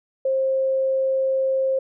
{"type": "tone", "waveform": "sine", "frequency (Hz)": 531, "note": "C5", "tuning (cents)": 25, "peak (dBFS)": -18, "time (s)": [0.25, 1.79], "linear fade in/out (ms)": 5, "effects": []}